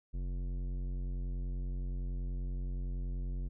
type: tone with tanh clipping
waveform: triangle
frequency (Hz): 45.29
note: F#1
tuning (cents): -36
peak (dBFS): -36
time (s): 0.13-3.49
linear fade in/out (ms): 20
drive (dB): 18
effects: none